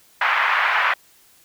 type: band-pass noise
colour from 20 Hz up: white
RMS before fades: -19 dBFS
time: 0.21-0.94 s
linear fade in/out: 5 ms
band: 860 to 2100 Hz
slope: 24 dB/octave
effects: white hiss -54 dBFS RMS until 1.44 s